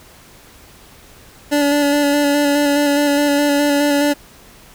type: tone with vibrato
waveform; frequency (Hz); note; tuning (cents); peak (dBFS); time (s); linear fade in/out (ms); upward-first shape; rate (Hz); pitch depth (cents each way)
25% pulse; 288.4; D4; -31; -9; 1.51-4.14; 20; square; 4.8; 18
effects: pink hiss -44 dBFS RMS until 4.74 s

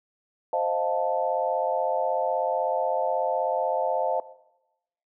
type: chord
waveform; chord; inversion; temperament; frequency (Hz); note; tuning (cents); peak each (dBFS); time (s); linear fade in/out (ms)
sine; F dominant seventh; second; equal; 523.3 / 622.3 / 698.5 / 880; C5 / Eb5 / F5 / A5; 0 / 0 / 0 / 0; -28; 0.53-4.2; 2
effects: noise-tail reverb RT60 0.9 s tail -17 dB re dry

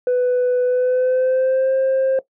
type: tone with pitch glide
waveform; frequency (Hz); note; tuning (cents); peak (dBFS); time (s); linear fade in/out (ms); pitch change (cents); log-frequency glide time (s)
sine; 497.1 to 529.7; B4 to C5; +11 to +21; -12; 0.07-2.19; 2; +110; 0.64-1.74
effects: noise-tail reverb RT60 0.1 s tail -17 dB re dry + tanh soft clip ceiling -13 dBFS

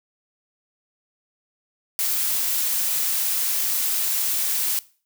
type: noise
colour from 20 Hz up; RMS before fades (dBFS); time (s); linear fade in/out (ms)
blue; -23; 1.99-4.79; 0
effects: noise-tail reverb RT60 0.4 s tail -20 dB re dry

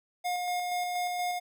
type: tone with tremolo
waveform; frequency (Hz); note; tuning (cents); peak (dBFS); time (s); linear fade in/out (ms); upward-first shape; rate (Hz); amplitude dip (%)
square; 715; F5; +41; -29; 0.24-1.4; 20; square; 4.2; 25
effects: none

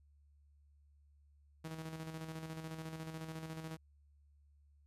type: tone with tremolo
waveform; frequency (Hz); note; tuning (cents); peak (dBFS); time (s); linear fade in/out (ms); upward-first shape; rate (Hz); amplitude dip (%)
sawtooth; 160; D#3; +49; -38; 1.64-3.77; 10; square; 14; 45
effects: added 72 Hz sine -64 dBFS peak until 4.86 s + resampled to 32000 Hz

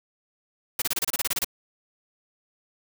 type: noise bursts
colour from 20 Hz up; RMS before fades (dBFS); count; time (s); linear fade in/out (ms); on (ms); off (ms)
white; -25; 12; 0.79-1.446; 5; 29; 28
effects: none

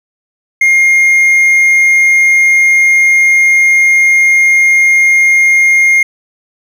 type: tone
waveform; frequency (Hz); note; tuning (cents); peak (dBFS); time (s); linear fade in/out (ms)
triangle; 2128; C7; +29; -3; 0.61-6.03; 5
effects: none

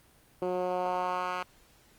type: tone with band-pass filter sweep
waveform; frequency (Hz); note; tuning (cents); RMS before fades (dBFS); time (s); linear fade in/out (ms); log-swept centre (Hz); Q
10% pulse; 181.2; F#3; -36; -31; 0.42-1.43; 2; 410 to 1600; 1.6
effects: pink hiss -61 dBFS RMS until 1.98 s + Opus 32 kbps

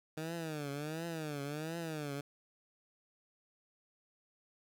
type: tone with vibrato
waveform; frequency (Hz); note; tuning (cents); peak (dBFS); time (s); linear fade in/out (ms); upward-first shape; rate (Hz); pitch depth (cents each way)
15% pulse; 154.1; D#3; -16; -32; 0.17-2.21; 5; triangle; 1.4; 180
effects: none

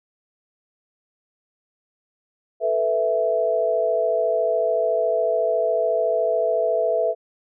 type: chord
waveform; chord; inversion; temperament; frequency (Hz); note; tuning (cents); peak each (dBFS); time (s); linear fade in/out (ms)
sine; A suspended second; none; equal; 440 / 493.9 / 659.3; A4 / B4 / E5; 0 / 0 / 0; -25 / -24 / -20; 2.6-7.15; 50
effects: none

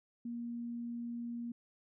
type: tone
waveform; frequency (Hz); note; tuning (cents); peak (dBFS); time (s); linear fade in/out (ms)
sine; 236.5; A#3; +25; -38; 0.25-1.52; 5
effects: none

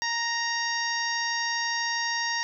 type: harmonic tone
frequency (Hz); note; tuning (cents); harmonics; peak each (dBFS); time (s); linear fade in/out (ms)
932.3; A#5; 0; 1 / 2 / 3 / 4 / 5 / 6 / 7; -32 / -29 / -40 / -39 / -36 / -32 / -43; 0.02-2.43; 0
effects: none

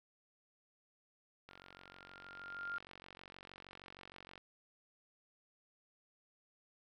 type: tone with exponential growth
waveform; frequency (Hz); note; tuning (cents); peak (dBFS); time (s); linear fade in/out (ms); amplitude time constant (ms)
sine; 1400; F6; +4; -37; 1.49-2.78; 1; 280
type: click train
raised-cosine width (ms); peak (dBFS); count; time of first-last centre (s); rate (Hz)
0.3; -36; 135; 1.49-4.378; 46.4
effects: none

